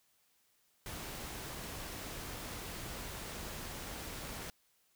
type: noise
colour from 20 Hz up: pink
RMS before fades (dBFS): -44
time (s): 0.86-4.5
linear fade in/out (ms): 0
effects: white hiss -73 dBFS RMS until 4.95 s